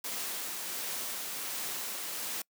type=noise with tremolo; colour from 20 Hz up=white; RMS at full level=-36 dBFS; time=0.04-2.42 s; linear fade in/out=5 ms; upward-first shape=triangle; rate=1.4 Hz; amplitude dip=25%; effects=noise-tail reverb RT60 0.1 s tail -26 dB re dry + high-pass 200 Hz 12 dB/octave